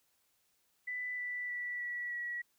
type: tone with pitch steps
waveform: sine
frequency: 1990 / 1974 / 1958.1 / 1942.3 / 1926.7 Hz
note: B6 / B6 / B6 / B6 / B6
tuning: +13 / -1 / -15 / -29 / -43 cents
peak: -36 dBFS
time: 0.87-2.42 s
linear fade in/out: 10 ms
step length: 310 ms
effects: white hiss -75 dBFS RMS until 2.58 s